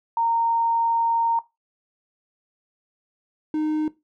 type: tone pair in turn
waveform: sine / triangle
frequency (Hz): 923 / 308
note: A#5 / D#4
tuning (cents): -17 / -17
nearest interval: octave + perfect fifth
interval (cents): 1900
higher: first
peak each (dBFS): -19 / -19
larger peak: neither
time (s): 0.17-1.39 / 3.54-3.88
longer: first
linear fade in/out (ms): 2
effects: noise-tail reverb RT60 0.2 s tail -17 dB re dry